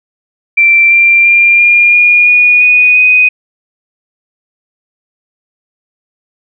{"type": "tone with pitch steps", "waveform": "sine", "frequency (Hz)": [2349, 2369, 2390, 2411, 2432, 2453, 2474, 2496], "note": ["D7", "D7", "D7", "D7", "D#7", "D#7", "D#7", "D#7"], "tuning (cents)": [0, 14, 30, 45, -40, -25, -10, 5], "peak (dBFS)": -3, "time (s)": [0.57, 3.29], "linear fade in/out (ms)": 10, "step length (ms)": 340, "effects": []}